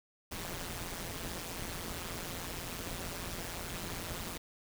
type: noise with amplitude modulation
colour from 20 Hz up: pink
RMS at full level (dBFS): -37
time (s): 0.31-4.38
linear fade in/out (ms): 10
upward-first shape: sine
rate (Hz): 173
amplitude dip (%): 85
effects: none